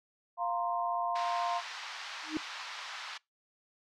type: chord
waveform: sine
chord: F suspended fourth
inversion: none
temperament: just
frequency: 698.5 / 931.3 / 1047.7 Hz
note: F5 / Bb5 / C6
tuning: 0 / -2 / +2 cents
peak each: -33 / -36 / -35 dBFS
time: 0.37-1.62 s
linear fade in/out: 50 ms
type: band-pass noise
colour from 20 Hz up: pink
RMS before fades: -43 dBFS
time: 1.15-3.18 s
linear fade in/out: 10 ms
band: 920 to 5200 Hz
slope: 24 dB/octave
type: tone with exponential growth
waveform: sine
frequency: 311.1 Hz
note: D#4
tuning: in tune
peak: -26 dBFS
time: 2.23-2.37 s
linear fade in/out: 1 ms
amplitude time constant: 30 ms
effects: noise-tail reverb RT60 0.2 s tail -24 dB re dry

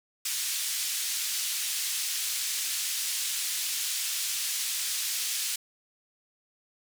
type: band-pass noise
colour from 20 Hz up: white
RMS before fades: -31 dBFS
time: 0.25-5.56 s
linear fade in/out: 5 ms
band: 2700 to 10000 Hz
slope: 12 dB/octave
effects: none

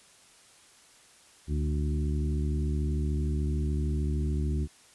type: harmonic tone with a mistuned harmonic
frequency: 73.42 Hz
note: D2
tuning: in tune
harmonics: 1 / 2 / 3 / 4 / 5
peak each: -27 / -33 / -37 / -39 / -41 dBFS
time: 1.47-4.68 s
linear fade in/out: 50 ms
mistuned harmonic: 2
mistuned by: +36 cents
effects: white hiss -57 dBFS RMS until 4.94 s + resampled to 24000 Hz

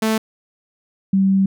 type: tone pair in turn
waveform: sawtooth / sine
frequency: 220 / 193.2 Hz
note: A3 / G3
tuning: 0 / -25 cents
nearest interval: major second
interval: 225 cents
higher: first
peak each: -12 dBFS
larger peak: neither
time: 0.02-0.18 / 1.13-1.46 s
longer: second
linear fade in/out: 5 ms
effects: none

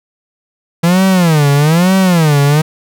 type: tone with vibrato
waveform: 45% pulse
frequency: 164.5 Hz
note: E3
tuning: 3 cents flat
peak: -7 dBFS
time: 0.83-2.62 s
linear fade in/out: 10 ms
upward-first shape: sine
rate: 1.1 Hz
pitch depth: 260 cents each way
effects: none

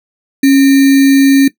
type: tone with sample-and-hold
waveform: sine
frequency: 273.8 Hz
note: C#4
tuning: 21 cents flat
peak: -3 dBFS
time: 0.43-1.48 s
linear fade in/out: 5 ms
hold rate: 2100 Hz
effects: noise-tail reverb RT60 0.1 s tail -17 dB re dry

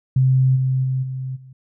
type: tone with level steps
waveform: sine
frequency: 130.7 Hz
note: C3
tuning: 1 cent flat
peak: -12 / -16 / -18 / -24 / -39 dBFS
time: 0.16-1.53 s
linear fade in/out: 5 ms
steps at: 0.55 / 0.83 / 1.02 / 1.35 s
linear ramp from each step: 20 ms
effects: none

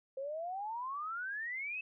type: exponential sweep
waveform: sine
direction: up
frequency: 523.3 to 2641 Hz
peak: -37 dBFS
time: 0.17-1.81 s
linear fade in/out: 5 ms
effects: none

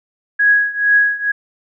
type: tone with tremolo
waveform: sine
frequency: 1661.2 Hz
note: G#6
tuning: in tune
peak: -7 dBFS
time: 0.39-1.32 s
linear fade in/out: 10 ms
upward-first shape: triangle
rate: 2.2 Hz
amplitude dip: 90%
effects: none

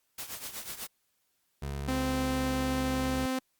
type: noise with tremolo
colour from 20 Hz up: white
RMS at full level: -37 dBFS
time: 0.18-0.87 s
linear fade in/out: 5 ms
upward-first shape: triangle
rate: 8.1 Hz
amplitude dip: 80%
type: tone with pitch glide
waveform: 25% pulse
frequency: 70 to 69.44 Hz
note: C#2 to C#2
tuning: +18 to +4 cents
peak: -30 dBFS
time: 1.62-3.26 s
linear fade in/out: 5 ms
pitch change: -14 cents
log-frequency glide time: 2.16-3.14 s
type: tone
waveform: sawtooth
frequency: 259.9 Hz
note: C4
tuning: 11 cents flat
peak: -25 dBFS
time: 1.88-3.39 s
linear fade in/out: 5 ms
effects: white hiss -75 dBFS RMS until 3.59 s + Opus 48 kbps

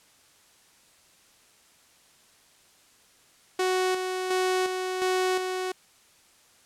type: tone with tremolo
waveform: sawtooth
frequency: 370.6 Hz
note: F#4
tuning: 3 cents sharp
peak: -19 dBFS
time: 3.59-5.72 s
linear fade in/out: 5 ms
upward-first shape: square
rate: 1.4 Hz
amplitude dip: 45%
effects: white hiss -59 dBFS RMS until 6.65 s + low-pass 10000 Hz 12 dB/octave

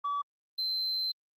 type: tone pair in turn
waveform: sine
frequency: 1146 / 4094 Hz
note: D6 / C8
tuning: -43 / -38 cents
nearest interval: octave + minor seventh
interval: 2205 cents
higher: second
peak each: -27 / -27 dBFS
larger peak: neither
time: 0.04-0.22 / 0.58-1.12 s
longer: second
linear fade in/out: 10 ms
effects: tanh soft clip ceiling -27 dBFS + Opus 24 kbps

